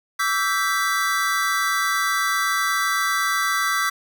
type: chord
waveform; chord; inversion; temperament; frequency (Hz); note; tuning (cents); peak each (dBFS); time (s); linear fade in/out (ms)
square; E minor seventh; third; equal with one note detuned; 1150.5 / 1318.5 / 1568 / 1975.5; D6 / E6 / G6 / B6; -36 / 0 / 0 / 0; -26; 0.19-3.9; 10
effects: none